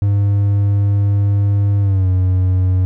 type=tone with pitch glide; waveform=triangle; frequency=100.9 to 92.53 Hz; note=G#2 to F#2; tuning=-49 to +1 cents; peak=-9 dBFS; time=0.02-2.85 s; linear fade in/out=0 ms; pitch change=-150 cents; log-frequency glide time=1.8-2.08 s; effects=none